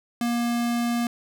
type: tone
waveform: square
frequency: 237.2 Hz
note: A#3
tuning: 30 cents sharp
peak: -23 dBFS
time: 0.21-1.07 s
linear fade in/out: 2 ms
effects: none